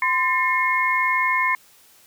sine tone cluster, 1028 / 1790 / 2159 Hz, C6 / A6 / C#7, -31 / +29 / -46 cents, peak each -21 / -25 / -21 dBFS, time 0.02-1.55 s, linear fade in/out 2 ms, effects white hiss -53 dBFS RMS until 2.06 s

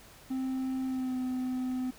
triangle tone with pitch glide, 261.6 to 255 Hz, C4 to C4, 0 to -44 cents, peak -28 dBFS, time 0.3-1.91 s, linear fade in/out 10 ms, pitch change -44 cents, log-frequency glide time 0.86-1.15 s, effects pink hiss -54 dBFS RMS until 1.98 s

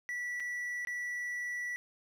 triangle tone with dropouts, 1954 Hz, B6, 19 cents flat, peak -33 dBFS, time 0.09-1.76 s, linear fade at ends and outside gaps 0 ms, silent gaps 0.399-0.403 / 0.85-0.872 s, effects none

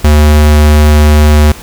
square tone, 75.2 Hz, D2, 42 cents sharp, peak -3 dBFS, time 0.04-1.52 s, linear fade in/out 5 ms, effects pink hiss -30 dBFS RMS until 1.62 s

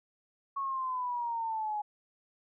sine exponential sweep, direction down, 1108.7 to 831 Hz, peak -31 dBFS, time 0.56-1.82 s, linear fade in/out 10 ms, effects none

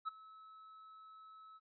triangle tone with ADSR envelope, 1297 Hz, E6, 28 cents flat, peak -33 dBFS, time 0.05-1.6 s, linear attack 30 ms, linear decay 14 ms, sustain -20 dB, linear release 37 ms, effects resampled to 11025 Hz

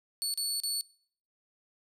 25% pulse tone with dropouts, 4435 Hz, C#8, in tune, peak -25 dBFS, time 0.22-0.81 s, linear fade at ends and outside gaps 0 ms, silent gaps 0.339-0.375 / 0.601-0.635 s, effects noise-tail reverb RT60 0.6 s tail -24 dB re dry

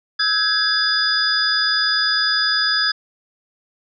sine tone cluster, 1298 / 1549 / 1669 / 3510 / 4930 Hz, E6 / G6 / G#6 / A7 / D#8, -27 / -21 / +8 / -5 / -17 cents, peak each -27 / -27 / -21 / -26 / -18 dBFS, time 0.19-2.92 s, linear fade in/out 10 ms, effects none

